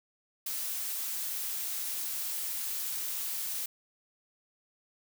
blue noise, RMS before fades -35 dBFS, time 0.46-3.66 s, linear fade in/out 5 ms, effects none

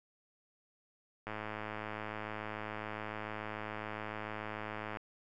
click train, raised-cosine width 0.5 ms, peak -25 dBFS, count 397, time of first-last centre 1.27-4.971 s, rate 107 Hz, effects none

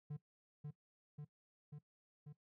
triangle tone with echo, 147.9 Hz, D3, 13 cents sharp, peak -40 dBFS, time 0.1-0.17 s, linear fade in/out 10 ms, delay 540 ms, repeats 4, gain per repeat -2 dB, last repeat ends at 2.33 s, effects noise-tail reverb RT60 0.1 s tail -18 dB re dry

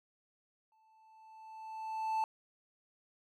triangle tone with exponential growth, 880 Hz, A5, in tune, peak -27 dBFS, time 0.72-2.24 s, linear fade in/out 1 ms, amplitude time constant 330 ms, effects none

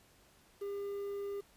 triangle tone with quantisation, 401.8 Hz, G4, 43 cents sharp, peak -35 dBFS, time 0.61-1.41 s, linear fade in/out 10 ms, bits 10, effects pink hiss -65 dBFS RMS until 1.56 s + resampled to 32000 Hz

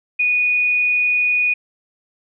sine tone, 2468 Hz, D#7, 15 cents flat, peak -14 dBFS, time 0.19-1.54 s, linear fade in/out 10 ms, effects none

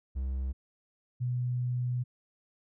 triangle / sine tone pair in turn, 65.6 / 123.84 Hz, C2 / B2, +5 / +5 cents, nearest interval major seventh, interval 1100 cents, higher second, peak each -28 dBFS, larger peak neither, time 0.15-0.53 / 1.2-2.04 s, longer second, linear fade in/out 20 ms, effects none

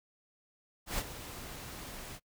pink noise with ADSR envelope, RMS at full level -33 dBFS, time 0.86-2.2 s, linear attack 120 ms, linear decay 47 ms, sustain -12 dB, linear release 55 ms, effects noise-tail reverb RT60 0.1 s tail -23 dB re dry

